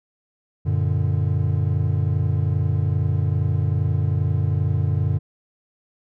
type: chord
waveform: triangle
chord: Gb augmented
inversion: none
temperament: equal with one note detuned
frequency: 94.12 / 116.54 / 146.83 Hz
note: Gb2 / Bb2 / D3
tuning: +30 / 0 / 0 cents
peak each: -19 / -22 / -21 dBFS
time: 0.65-5.19 s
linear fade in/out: 20 ms
effects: none